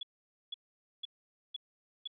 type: tone bursts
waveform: sine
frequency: 3400 Hz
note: G#7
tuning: 40 cents sharp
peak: -36 dBFS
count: 5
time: 0.01-2.075 s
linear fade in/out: 5 ms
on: 21 ms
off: 490 ms
effects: none